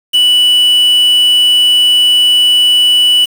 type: tone with quantisation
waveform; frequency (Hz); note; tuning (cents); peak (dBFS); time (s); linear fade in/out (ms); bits
triangle; 2960; F#7; 0; -4; 0.13-3.26; 20; 4
effects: none